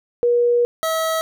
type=tone pair in turn; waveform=sine / 25% pulse; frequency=480 / 645.6 Hz; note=B4 / E5; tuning=-49 / -36 cents; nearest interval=perfect fourth; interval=513 cents; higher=second; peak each=-13 / -15 dBFS; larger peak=first; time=0.23-0.65 / 0.83-1.21 s; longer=first; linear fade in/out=0 ms; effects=none